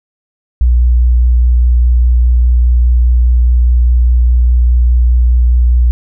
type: tone with vibrato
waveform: sine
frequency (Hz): 60.5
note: B1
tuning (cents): -35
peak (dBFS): -5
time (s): 0.61-5.91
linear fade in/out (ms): 0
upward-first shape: sine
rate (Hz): 4.9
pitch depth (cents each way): 13
effects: none